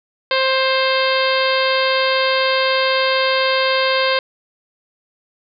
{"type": "harmonic tone", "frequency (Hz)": 527, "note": "C5", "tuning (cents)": 12, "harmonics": [1, 2, 3, 4, 5, 6, 7, 8, 9], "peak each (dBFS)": [-18, -21, -23, -24, -25, -26, -26, -27, -28], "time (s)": [0.31, 4.19], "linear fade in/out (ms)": 2, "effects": []}